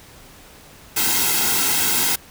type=noise with comb filter; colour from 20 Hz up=white; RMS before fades=-19 dBFS; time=0.96-2.16 s; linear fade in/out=10 ms; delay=1.7 ms; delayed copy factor=-0.85; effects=pink hiss -45 dBFS RMS until 2.3 s